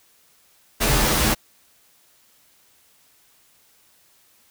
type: noise with comb filter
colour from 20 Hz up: pink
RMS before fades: -19 dBFS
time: 0.8-1.35 s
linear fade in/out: 20 ms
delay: 11 ms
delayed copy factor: -0.8
effects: white hiss -58 dBFS RMS until 4.5 s